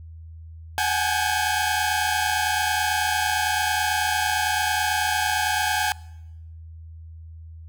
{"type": "tone cluster", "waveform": "sawtooth", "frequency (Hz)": [746, 827, 856, 1601], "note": ["F#5", "G#5", "A5", "G6"], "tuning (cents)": [14, -8, -48, 36], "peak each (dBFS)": -23, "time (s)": [0.78, 5.92], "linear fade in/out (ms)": 0, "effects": ["noise-tail reverb RT60 0.9 s tail -23 dB re dry", "added 81 Hz sine -38 dBFS peak until 7.68 s"]}